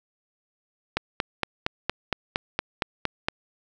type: click train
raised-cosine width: 0.3 ms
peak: -7 dBFS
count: 11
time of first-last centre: 0.97-3.285 s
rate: 4.32 Hz
effects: none